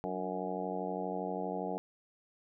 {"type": "harmonic tone with a mistuned harmonic", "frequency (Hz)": 92.5, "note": "F#2", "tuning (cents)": 0, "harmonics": [2, 3, 4, 5, 6, 7, 8, 9], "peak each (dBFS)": [-41, -43, -44, -40, -46, -42, -42, -43], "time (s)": [0.04, 1.78], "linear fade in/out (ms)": 0, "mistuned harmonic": 3, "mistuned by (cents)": 66, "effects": []}